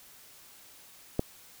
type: click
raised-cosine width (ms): 2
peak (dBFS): -12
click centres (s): 1.194
effects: white hiss -54 dBFS RMS until 1.6 s